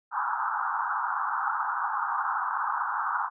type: band-pass noise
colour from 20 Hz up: pink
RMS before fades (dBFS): -29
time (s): 0.11-3.3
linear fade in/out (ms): 50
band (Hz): 810 to 1500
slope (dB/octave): 96
effects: none